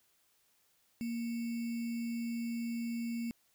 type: tone with sample-and-hold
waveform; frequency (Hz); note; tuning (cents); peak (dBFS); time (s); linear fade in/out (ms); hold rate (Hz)
sine; 233.1; A#3; 0; -34; 1.01-3.31; 0; 2450
effects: white hiss -72 dBFS RMS until 3.54 s

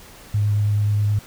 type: tone with vibrato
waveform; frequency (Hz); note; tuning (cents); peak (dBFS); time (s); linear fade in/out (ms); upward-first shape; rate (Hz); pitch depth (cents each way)
sine; 103.83; G#2; 0; -16; 0.34-1.19; 5; sine; 9.3; 10
effects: pink hiss -44 dBFS RMS until 1.26 s

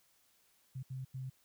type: tone bursts at uneven times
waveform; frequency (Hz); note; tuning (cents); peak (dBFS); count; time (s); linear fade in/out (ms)
sine; 130.81; C3; 0; -39; 3; 0.75-0.83 / 0.9-1.05 / 1.14-1.3; 10
effects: white hiss -71 dBFS RMS until 1.44 s

